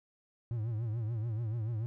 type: tone with vibrato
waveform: triangle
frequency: 112.6 Hz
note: A2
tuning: 40 cents sharp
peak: -30 dBFS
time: 0.51-1.86 s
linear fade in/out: 0 ms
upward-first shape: triangle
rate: 6.9 Hz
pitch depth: 140 cents each way
effects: none